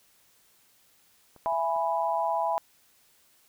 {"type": "clicks", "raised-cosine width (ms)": 1, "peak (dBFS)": -37, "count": 3, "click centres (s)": [1.363, 1.524, 1.763]}
{"type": "chord", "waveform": "sine", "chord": "E major", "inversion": "none", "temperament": "equal with one note detuned", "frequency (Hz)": [666.1, 830.6, 987.8], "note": ["E5", "G#5", "B5"], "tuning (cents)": [18, 0, 0], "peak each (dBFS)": -29, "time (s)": [1.46, 2.58], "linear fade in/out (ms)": 0}
{"effects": ["white hiss -63 dBFS RMS until 3.48 s"]}